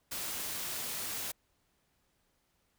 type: noise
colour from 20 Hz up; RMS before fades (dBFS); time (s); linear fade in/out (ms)
white; -38; 0.11-1.32; 10
effects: pink hiss -75 dBFS RMS until 2.78 s